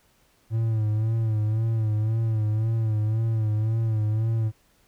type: tone with vibrato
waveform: triangle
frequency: 110 Hz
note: A2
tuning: in tune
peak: -19 dBFS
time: 0.5-4.52 s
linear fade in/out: 50 ms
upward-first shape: sine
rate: 1.9 Hz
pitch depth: 57 cents each way
effects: pink hiss -63 dBFS RMS until 4.87 s